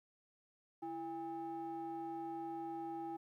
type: ring-modulated tone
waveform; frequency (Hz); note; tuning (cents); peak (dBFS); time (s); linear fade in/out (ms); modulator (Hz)
triangle; 238.1; A#3; +37; -36; 0.82-3.17; 10; 572
effects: 13-bit